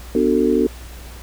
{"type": "chord", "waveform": "sine", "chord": "B minor seventh", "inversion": "none", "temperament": "just", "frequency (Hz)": [246.9, 296.3, 370.4, 444.5], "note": ["B3", "D4", "F#4", "A4"], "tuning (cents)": [0, 15, 2, 18], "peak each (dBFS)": -19, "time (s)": [0.15, 0.67], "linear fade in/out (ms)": 2, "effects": ["added 60 Hz sine -34 dBFS peak until 1.22 s", "pink hiss -41 dBFS RMS until 1.22 s"]}